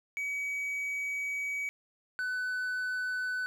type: tone pair in turn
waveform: triangle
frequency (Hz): 2270 / 1501.1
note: C#7 / F#6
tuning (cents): +41 / +25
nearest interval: perfect fifth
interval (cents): 716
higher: first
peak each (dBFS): -30 / -29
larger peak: second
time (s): 0.17-1.69 / 2.19-3.46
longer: first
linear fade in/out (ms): 0
effects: none